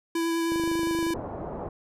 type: tone with vibrato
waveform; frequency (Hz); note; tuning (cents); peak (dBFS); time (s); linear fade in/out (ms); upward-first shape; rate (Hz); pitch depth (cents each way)
square; 332.5; E4; +15; -25; 0.15-1.14; 5; sine; 9.8; 11
type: click train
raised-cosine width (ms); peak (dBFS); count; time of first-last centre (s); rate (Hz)
2; -23; 18; 0.52-1.184; 25.6
type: low-pass noise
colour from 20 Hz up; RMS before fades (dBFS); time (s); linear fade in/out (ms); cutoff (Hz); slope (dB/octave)
white; -35; 1.14-1.69; 5; 810; 24
effects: resampled to 32000 Hz